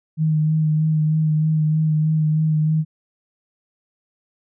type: tone with vibrato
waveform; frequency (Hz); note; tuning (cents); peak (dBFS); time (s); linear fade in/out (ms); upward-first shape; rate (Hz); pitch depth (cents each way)
sine; 155.56; D#3; 0; -15; 0.17-2.85; 50; sine; 3.2; 21
effects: none